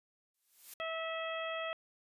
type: noise with exponential growth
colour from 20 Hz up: blue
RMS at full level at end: -45 dBFS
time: 0.34-0.74 s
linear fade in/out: 5 ms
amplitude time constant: 86 ms
type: harmonic tone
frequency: 650 Hz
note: E5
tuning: 24 cents flat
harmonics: 1 / 2 / 3 / 4 / 5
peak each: -39 / -42 / -44 / -45 / -46 dBFS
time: 0.8-1.73 s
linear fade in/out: 0 ms
effects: resampled to 32000 Hz

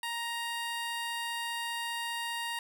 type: tone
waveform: 15% pulse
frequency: 935 Hz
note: A#5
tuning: 5 cents sharp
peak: -27 dBFS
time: 0.03-2.59 s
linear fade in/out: 2 ms
effects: none

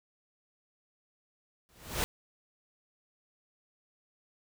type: noise with exponential growth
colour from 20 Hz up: pink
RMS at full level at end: -27 dBFS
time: 1.69-2.04 s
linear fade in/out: 0 ms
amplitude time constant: 74 ms
effects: none

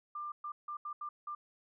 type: tone bursts at uneven times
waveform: sine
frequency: 1192 Hz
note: D6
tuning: 25 cents sharp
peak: -38 dBFS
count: 6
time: 0.15-0.32 / 0.44-0.52 / 0.68-0.77 / 0.85-0.93 / 1.01-1.09 / 1.27-1.35 s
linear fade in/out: 5 ms
effects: none

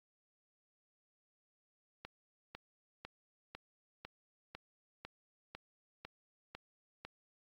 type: click train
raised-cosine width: 0.3 ms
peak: -29 dBFS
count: 11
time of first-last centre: 2.05-7.05 s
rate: 2 Hz
effects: AAC 32 kbps

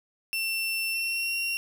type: tone with pitch glide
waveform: 35% pulse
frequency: 2700 to 2747 Hz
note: E7 to F7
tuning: +41 to -29 cents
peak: -25 dBFS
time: 0.33-1.57 s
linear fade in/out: 0 ms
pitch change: +30 cents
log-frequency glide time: 0.91-1.36 s
effects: none

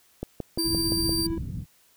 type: click train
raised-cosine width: 2 ms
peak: -17 dBFS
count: 6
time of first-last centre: 0.23-1.094 s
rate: 5.79 Hz
type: tone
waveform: sawtooth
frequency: 4699 Hz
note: D8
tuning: in tune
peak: -23 dBFS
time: 0.58-1.27 s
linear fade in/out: 10 ms
type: tone with tremolo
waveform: triangle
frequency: 329.6 Hz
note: E4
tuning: in tune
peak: -23 dBFS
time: 0.58-1.38 s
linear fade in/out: 2 ms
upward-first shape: triangle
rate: 15 Hz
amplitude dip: 50%
type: low-pass noise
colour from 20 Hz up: white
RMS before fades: -33 dBFS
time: 0.63-1.66 s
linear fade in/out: 50 ms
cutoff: 180 Hz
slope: 24 dB/octave
effects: white hiss -61 dBFS RMS until 1.96 s

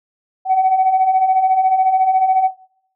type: beating tone pair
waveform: sine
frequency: 744 / 758 Hz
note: F#5 / F#5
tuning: +9 / +42 cents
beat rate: 14 Hz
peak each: -18 / -12 dBFS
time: 0.45-2.51 s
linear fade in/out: 50 ms
effects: noise-tail reverb RT60 0.6 s tail -19 dB re dry + tanh soft clip ceiling -6 dBFS

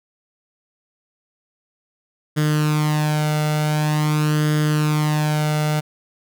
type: tone with flanger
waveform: sawtooth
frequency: 151.8 Hz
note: D#3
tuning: 42 cents flat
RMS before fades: -19 dBFS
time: 2.36-5.81 s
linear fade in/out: 20 ms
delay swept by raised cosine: 0.6 to 1.44 ms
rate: 0.46 Hz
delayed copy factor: +0.65
effects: none

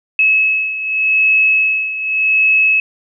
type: beating tone pair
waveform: sine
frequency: 2582 / 2582.85 Hz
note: E7 / E7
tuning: -37 / -36 cents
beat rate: 0.85 Hz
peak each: -12 / -17 dBFS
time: 0.19-2.8 s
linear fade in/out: 2 ms
effects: none

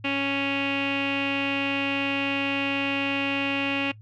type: tone with low-pass filter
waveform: sawtooth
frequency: 277.2 Hz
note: C#4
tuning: in tune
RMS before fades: -26 dBFS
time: 0.04-3.92 s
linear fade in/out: 10 ms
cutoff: 2700 Hz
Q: 9.4
effects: noise-tail reverb RT60 0.1 s tail -21 dB re dry + added 107 Hz sine -44 dBFS peak until 4.01 s

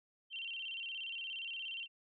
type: tone with vibrato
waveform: sine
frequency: 2929 Hz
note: F#7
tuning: 18 cents flat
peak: -40 dBFS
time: 0.3-1.88 s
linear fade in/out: 50 ms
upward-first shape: square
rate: 17 Hz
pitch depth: 110 cents each way
effects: none

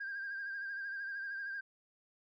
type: tone with vibrato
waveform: sine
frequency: 1599 Hz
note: G6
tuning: 34 cents sharp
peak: -37 dBFS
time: 0-1.61 s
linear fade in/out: 10 ms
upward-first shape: sine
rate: 13 Hz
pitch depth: 44 cents each way
effects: tanh soft clip ceiling -35 dBFS

